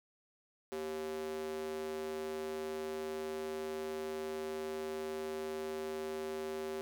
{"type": "tone with high-pass filter", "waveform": "square", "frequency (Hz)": 77.78, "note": "D#2", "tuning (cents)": 0, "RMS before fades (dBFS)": -40, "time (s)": [0.72, 6.81], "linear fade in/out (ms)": 0, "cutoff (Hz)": 370, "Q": 3.4, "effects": []}